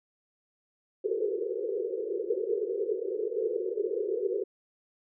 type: band-pass noise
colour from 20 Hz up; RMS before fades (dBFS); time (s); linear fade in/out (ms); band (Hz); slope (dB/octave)
white; -31; 1.04-4.44; 5; 370 to 480; 96
effects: none